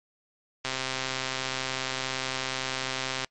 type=click train; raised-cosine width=0.2 ms; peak=-12 dBFS; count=341; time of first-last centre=0.65-3.245 s; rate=131 Hz; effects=noise-tail reverb RT60 0.1 s tail -24 dB re dry + MP3 48 kbps